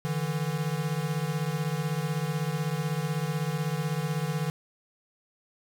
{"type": "beating tone pair", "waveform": "square", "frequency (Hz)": [146.83, 162.83], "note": ["D3", "E3"], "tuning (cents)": [0, -21], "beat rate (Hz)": 16, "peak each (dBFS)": -31, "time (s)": [0.05, 4.5], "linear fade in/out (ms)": 0, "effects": []}